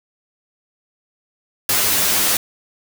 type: noise with comb filter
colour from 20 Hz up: white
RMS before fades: -17 dBFS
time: 1.69-2.37 s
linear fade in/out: 2 ms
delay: 9.9 ms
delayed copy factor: +0.75
effects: none